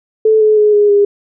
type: tone with pitch steps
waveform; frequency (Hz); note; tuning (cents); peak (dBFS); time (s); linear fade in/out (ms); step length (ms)
sine; 436.9 / 429.1 / 421.5 / 414 / 406.7; A4 / A4 / G#4 / G#4 / G#4; -12 / -43 / +26 / -5 / -36; -6; 0.25-1.05; 5; 160
effects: none